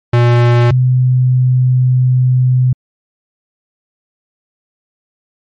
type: tone pair in turn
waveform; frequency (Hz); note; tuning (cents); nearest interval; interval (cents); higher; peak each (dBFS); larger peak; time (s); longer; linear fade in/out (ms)
square / sine; 120 / 127.14; B2 / C3; -49 / -49; minor second; 100; second; -7; neither; 0.13-0.71 / 0.71-2.73; second; 5
effects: low-pass 3000 Hz 12 dB/octave + MP3 48 kbps